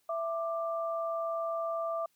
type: tone pair together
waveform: sine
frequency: 663.4 / 1182 Hz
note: E5 / D6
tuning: +11 / +11 cents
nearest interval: minor seventh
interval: 1000 cents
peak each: -32 / -36 dBFS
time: 0.09-2.06 s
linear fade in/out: 5 ms
effects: white hiss -73 dBFS RMS until 2.15 s